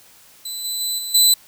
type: tone with level steps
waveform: 20% pulse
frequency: 4005 Hz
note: B7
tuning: 23 cents sharp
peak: -21 / -17 / -15 / -20 / -5 dBFS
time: 0.45-1.34 s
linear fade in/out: 5 ms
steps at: 0.64 / 0.8 / 0.98 / 1.14 s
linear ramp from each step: 10 ms
effects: white hiss -49 dBFS RMS until 1.47 s